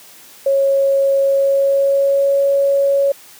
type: tone with pitch glide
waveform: sine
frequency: 549 to 556.3 Hz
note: C#5 to C#5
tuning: -17 to +6 cents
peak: -11 dBFS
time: 0.46-3.12 s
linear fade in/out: 5 ms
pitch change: +23 cents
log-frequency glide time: 1.24-2.39 s
effects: white hiss -42 dBFS RMS until 3.39 s + high-pass 150 Hz 12 dB/octave